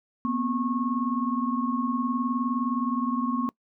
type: tone cluster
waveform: sine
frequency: 238.2 / 257.6 / 1092 Hz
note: A#3 / C4 / C#6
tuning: +38 / -27 / -26 cents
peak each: -27 / -29 / -30 dBFS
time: 0.25-3.49 s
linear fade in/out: 0 ms
effects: noise-tail reverb RT60 0.1 s tail -24 dB re dry